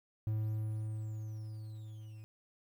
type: tone with level ramp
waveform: triangle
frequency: 108.5 Hz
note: A2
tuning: 24 cents flat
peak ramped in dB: -29 to -45 dBFS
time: 0.27-2.24 s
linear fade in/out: 0 ms
effects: 11-bit